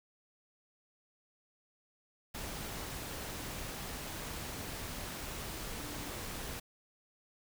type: tone in noise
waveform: sine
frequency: 293.7 Hz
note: D4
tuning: in tune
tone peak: -49 dBFS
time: 5.77-6.1 s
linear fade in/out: 10 ms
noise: pink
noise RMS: -42 dBFS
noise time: 2.34-6.6 s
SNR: -10 dB
effects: none